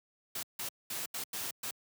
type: noise bursts at uneven times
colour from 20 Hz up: white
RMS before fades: -38 dBFS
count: 6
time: 0.35-0.43 / 0.59-0.69 / 0.9-1.06 / 1.14-1.24 / 1.33-1.51 / 1.63-1.71 s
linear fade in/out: 5 ms
effects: high-pass 100 Hz 12 dB/octave